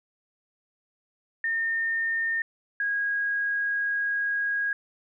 sine tone pair in turn, 1820 / 1642.5 Hz, A#6 / G#6, -42 / -20 cents, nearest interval major second, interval 178 cents, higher first, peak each -24 dBFS, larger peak neither, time 1.44-2.42 / 2.8-4.73 s, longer second, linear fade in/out 2 ms, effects none

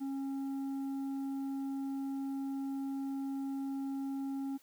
triangle tone with tanh clipping, 272.7 Hz, C#4, 28 cents flat, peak -36 dBFS, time 0-4.58 s, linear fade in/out 20 ms, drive 10 dB, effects white hiss -65 dBFS RMS until 4.62 s

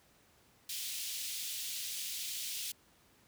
pink high-pass noise, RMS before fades -40 dBFS, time 0.69-2.72 s, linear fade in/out 5 ms, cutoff 2900 Hz, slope 24 dB/octave, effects pink hiss -66 dBFS RMS until 3.27 s + high-pass 60 Hz 12 dB/octave

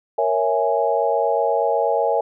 sine chord, A# half-diminished seventh, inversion none, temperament equal, 466.2 / 554.4 / 659.3 / 830.6 Hz, A#4 / C#5 / E5 / G#5, 0 / 0 / 0 / 0 cents, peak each -22 dBFS, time 0.18-2.21 s, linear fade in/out 5 ms, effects none

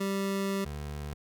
25% pulse tone pair in turn, 196 / 73.42 Hz, G3 / D2, 0 / 0 cents, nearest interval octave + perfect fourth, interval 1700 cents, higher first, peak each -25 / -32 dBFS, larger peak first, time 0-0.65 / 0.65-1.14 s, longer first, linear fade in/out 10 ms, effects none

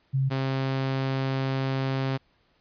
sine / sawtooth tone pair in turn, 134.2 / 133.7 Hz, C3 / C3, +44 / +38 cents, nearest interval unison, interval 6 cents, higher first, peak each -21 dBFS, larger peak neither, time 0.13-0.3 / 0.3-2.18 s, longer second, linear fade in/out 20 ms, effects pink hiss -66 dBFS RMS until 2.6 s + resampled to 11025 Hz

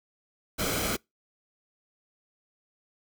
pink noise with comb filter, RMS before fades -29 dBFS, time 0.58-0.97 s, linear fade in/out 20 ms, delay 1.1 ms, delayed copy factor -0.55, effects noise-tail reverb RT60 0.2 s tail -26 dB re dry

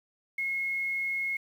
sine tone with quantisation, 2166 Hz, C#7, 41 cents flat, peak -28 dBFS, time 0.38-1.37 s, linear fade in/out 5 ms, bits 9, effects none

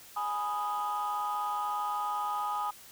sine chord, G# minor, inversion none, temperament equal, 830.6 / 987.8 / 1244.5 Hz, G#5 / B5 / D#6, 0 / 0 / 0 cents, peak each -32 / -36 / -32 dBFS, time 0.16-2.71 s, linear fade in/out 10 ms, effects tanh soft clip ceiling -25 dBFS + white hiss -52 dBFS RMS until 2.91 s

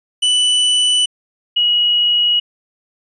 45% pulse / sine tone pair in turn, 2979 / 2906 Hz, F#7 / F#7, +11 / -32 cents, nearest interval unison, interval 43 cents, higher first, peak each -11 dBFS, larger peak neither, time 0.22-1.06 / 1.56-2.4 s, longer neither, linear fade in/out 10 ms, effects resampled to 24000 Hz

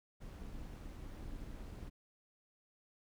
brown noise with amplitude modulation, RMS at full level -45 dBFS, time 0.2-1.9 s, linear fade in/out 20 ms, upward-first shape sine, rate 252 Hz, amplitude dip 50%, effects none

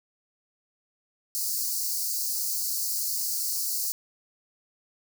white high-pass noise, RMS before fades -29 dBFS, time 1.35-3.92 s, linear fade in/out 0 ms, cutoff 4300 Hz, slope 96 dB/octave, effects none

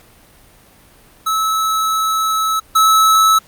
square tone pair in turn, 1300 / 1300 Hz, E6 / E6, -24 / -24 cents, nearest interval unison, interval 0 cents, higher neither, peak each -15 / -9 dBFS, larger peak second, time 1.26-2.6 / 2.75-3.39 s, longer first, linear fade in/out 10 ms, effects pink hiss -47 dBFS RMS until 3.47 s + Opus 48 kbps

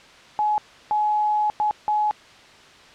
sine tone bursts at uneven times, 845 Hz, G#5, 30 cents sharp, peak -18 dBFS, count 4, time 0.39-0.58 / 0.91-1.5 / 1.6-1.71 / 1.88-2.11 s, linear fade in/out 0 ms, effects white hiss -47 dBFS RMS until 2.94 s + low-pass 4000 Hz 12 dB/octave

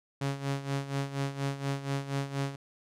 sawtooth tone with tremolo, 138.59 Hz, C#3, in tune, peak -24 dBFS, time 0.21-2.56 s, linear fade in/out 5 ms, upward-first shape sine, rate 4.2 Hz, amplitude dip 75%, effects low-pass 9000 Hz 12 dB/octave

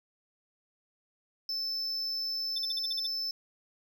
triangle tone, 5274 Hz, E8, in tune, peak -30 dBFS, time 1.49-3.31 s, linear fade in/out 2 ms
triangle tone bursts, 3567 Hz, A7, 23 cents sharp, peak -31 dBFS, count 8, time 2.56-3.067 s, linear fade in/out 5 ms, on 24 ms, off 45 ms
effects none

